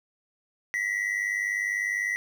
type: tone pair together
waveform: triangle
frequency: 1924 / 2024 Hz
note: B6 / B6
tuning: -46 / +42 cents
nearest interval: minor second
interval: 88 cents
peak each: -26 / -28 dBFS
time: 0.74-2.16 s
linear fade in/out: 0 ms
effects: 9-bit